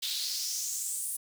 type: noise with high-pass filter sweep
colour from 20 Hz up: pink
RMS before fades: -34 dBFS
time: 0.02-1.17 s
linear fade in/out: 10 ms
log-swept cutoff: 3600 to 10000 Hz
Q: 3.7
effects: none